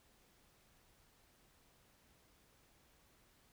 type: silence
effects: pink hiss -70 dBFS RMS until 3.52 s